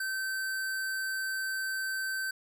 square tone, 1545 Hz, G6, 26 cents flat, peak -32 dBFS, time 0-2.31 s, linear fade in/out 5 ms, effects none

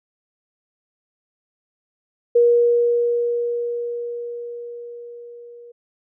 sine tone with level ramp, 476.1 Hz, A#4, 37 cents sharp, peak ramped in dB -10 to -39 dBFS, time 2.35-5.72 s, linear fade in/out 10 ms, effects none

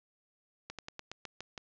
slowing click train, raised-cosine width 0.2 ms, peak -24 dBFS, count 8, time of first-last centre 0.7-1.578 s, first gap 87 ms, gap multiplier 1.12, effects resampled to 16000 Hz + 10-bit

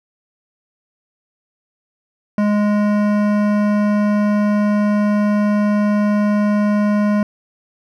sine tone with hard clipping, 207.7 Hz, G#3, in tune, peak -15 dBFS, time 2.38-7.23 s, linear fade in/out 2 ms, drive 15 dB, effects none

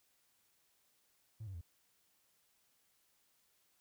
triangle tone with pitch steps, 110 / 96.32 / 84.33 Hz, A2 / G2 / E2, 0 / -30 / +40 cents, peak -40 dBFS, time 1.4-1.613 s, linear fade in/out 10 ms, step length 71 ms, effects tanh soft clip ceiling -40 dBFS + white hiss -75 dBFS RMS until 3.8 s

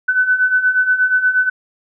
sine beating tone pair, 1500 / 1508.4 Hz, F#6 / F#6, +23 / +33 cents, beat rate 8.4 Hz, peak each -18 / -13 dBFS, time 0.08-1.5 s, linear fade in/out 10 ms, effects none

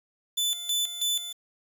sawtooth tone with tremolo, 3500 Hz, A7, 10 cents flat, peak -21 dBFS, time 0.37-1.33 s, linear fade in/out 10 ms, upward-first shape square, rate 3.1 Hz, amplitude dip 70%, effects 8-bit

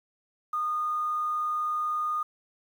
sine tone, 1226 Hz, D#6, 26 cents flat, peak -26 dBFS, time 0.53-2.23 s, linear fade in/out 5 ms, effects 9-bit

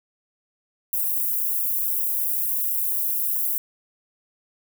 white high-pass noise, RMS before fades -24 dBFS, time 0.93-3.58 s, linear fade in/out 0 ms, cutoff 12000 Hz, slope 24 dB/octave, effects none

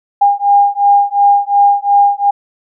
sine beating tone pair, 807 / 809.8 Hz, G#5 / G#5, -50 / -44 cents, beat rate 2.8 Hz, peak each -10 dBFS, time 0.21-2.31 s, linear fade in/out 10 ms, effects none

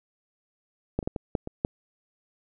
clicks, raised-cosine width 2 ms, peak -12 / -23 / -13 / -17 / -11 / -20 / -10 dBFS, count 7, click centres 0.99 / 1.028 / 1.075 / 1.162 / 1.352 / 1.474 / 1.649 s, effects none

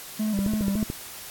triangle tone with vibrato, 206.2 Hz, G#3, 12 cents flat, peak -21 dBFS, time 0.19-0.84 s, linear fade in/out 10 ms, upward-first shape square, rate 3.5 Hz, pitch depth 73 cents each way
click train, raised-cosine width 3 ms, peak -16 dBFS, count 8, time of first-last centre 0.39-0.901 s, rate 13.7 Hz
effects white hiss -40 dBFS RMS until 1.3 s + AAC 64 kbps

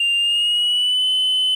sine tone with pitch glide, 2794 to 3029 Hz, F7 to F#7, 0 to +40 cents, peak -13 dBFS, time 0-1.55 s, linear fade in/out 5 ms, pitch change +140 cents, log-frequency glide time 0.17-1.07 s, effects tanh soft clip ceiling -14 dBFS + 8-bit

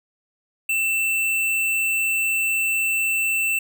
square tone, 2672 Hz, E7, 23 cents sharp, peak -20 dBFS, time 0.69-3.59 s, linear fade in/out 5 ms, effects none

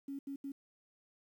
sine tone bursts at uneven times, 277.2 Hz, C#4, in tune, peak -39 dBFS, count 3, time 0.08-0.19 / 0.27-0.36 / 0.44-0.52 s, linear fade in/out 5 ms, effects 11-bit

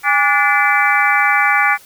harmonic tone with a mistuned harmonic, 290 Hz, D4, 22 cents flat, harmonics 3 / 4 / 5 / 6 / 7 / 8, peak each -18 / -18 / -18 / -18 / -18 / -18 dBFS, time 0.03-1.78 s, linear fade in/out 50 ms, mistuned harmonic 3, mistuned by -110 cents, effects white hiss -44 dBFS RMS until 1.85 s

